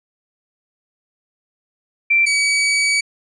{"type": "tone pair in turn", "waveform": ["sine", "sawtooth"], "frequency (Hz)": [2349, 2276], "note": ["D7", "C#7"], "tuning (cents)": [0, 45], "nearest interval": "minor second", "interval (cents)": 55, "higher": "first", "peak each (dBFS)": -11, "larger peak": "neither", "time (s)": [[2.1, 2.26], [2.26, 3.01]], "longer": "second", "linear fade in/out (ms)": 10, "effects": ["resampled to 22050 Hz"]}